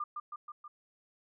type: tone with echo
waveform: sine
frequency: 1200 Hz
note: D6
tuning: 37 cents sharp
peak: -33 dBFS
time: 0-0.04 s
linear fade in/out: 5 ms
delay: 160 ms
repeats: 4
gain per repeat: -3 dB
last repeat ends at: 0.68 s
effects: none